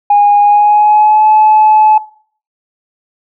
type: tone with pitch glide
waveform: sine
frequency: 821 to 859.8 Hz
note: G#5 to A5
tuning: -20 to -40 cents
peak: -3 dBFS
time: 0.1-1.98 s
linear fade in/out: 5 ms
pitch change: +80 cents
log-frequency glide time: 0.41-1.25 s
effects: noise-tail reverb RT60 0.5 s tail -20 dB re dry + tanh soft clip ceiling 0 dBFS